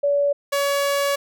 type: tone pair in turn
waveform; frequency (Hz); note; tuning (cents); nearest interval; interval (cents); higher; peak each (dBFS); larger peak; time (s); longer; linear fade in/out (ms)
sine / sawtooth; 571 / 564.1; D5 / C#5; -49 / +30; unison; 21; first; -16 / -15; second; 0.03-0.33 / 0.52-1.16; second; 10
effects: none